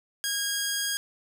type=tone; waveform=10% pulse; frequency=1634 Hz; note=G#6; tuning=29 cents flat; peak=-18 dBFS; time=0.24-0.97 s; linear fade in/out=0 ms; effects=none